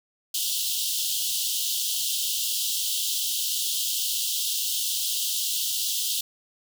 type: high-pass noise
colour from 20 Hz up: pink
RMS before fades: -27 dBFS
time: 0.34-6.21 s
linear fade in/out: 5 ms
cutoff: 2900 Hz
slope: 96 dB/octave
effects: none